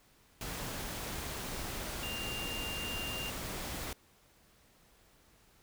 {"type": "tone in noise", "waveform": "sine", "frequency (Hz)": 2794, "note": "F7", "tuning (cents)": 0, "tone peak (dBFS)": -39, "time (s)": [2.03, 3.3], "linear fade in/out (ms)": 2, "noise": "pink", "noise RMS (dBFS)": -40, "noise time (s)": [0.41, 3.93], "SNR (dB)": -2, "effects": ["pink hiss -65 dBFS RMS until 5.62 s"]}